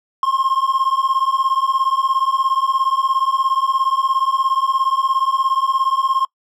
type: beating tone pair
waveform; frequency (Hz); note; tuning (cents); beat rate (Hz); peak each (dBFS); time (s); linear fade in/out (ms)
triangle; 1059 / 1076; C6 / C6; +21 / +48; 17; -16; 0.23-6.25; 2
effects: noise-tail reverb RT60 0.1 s tail -25 dB re dry